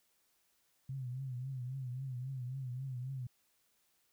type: tone with vibrato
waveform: sine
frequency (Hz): 129.1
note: C3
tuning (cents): -23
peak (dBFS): -38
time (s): 0.89-3.27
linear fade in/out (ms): 5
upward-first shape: triangle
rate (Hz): 3.7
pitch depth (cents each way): 110
effects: white hiss -75 dBFS RMS until 4.12 s